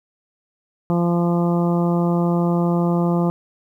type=harmonic tone; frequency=172.5 Hz; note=F3; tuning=21 cents flat; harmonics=1 / 2 / 3 / 4 / 5 / 6 / 7; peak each=-17 / -23 / -27 / -29 / -31 / -33 / -34 dBFS; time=0.9-3.3 s; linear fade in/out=0 ms; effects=9-bit